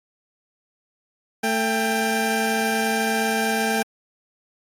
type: tone pair together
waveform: 20% pulse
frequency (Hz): 222.5 / 793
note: A3 / G5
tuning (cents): +20 / +20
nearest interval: octave + minor seventh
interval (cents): 2200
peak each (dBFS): -18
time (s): 1.43-3.83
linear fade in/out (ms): 10
effects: AAC 48 kbps